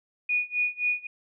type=tone with tremolo; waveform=sine; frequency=2461 Hz; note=D#7; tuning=20 cents flat; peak=-21 dBFS; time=0.29-1.07 s; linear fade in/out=5 ms; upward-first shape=sine; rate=3.8 Hz; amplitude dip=95%; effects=none